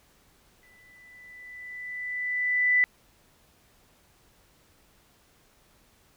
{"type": "tone with exponential growth", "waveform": "sine", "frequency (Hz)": 1988, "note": "B6", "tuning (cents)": 11, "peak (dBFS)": -17, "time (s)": [0.63, 2.84], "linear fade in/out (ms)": 0, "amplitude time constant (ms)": 480, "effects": ["pink hiss -62 dBFS RMS until 6.16 s"]}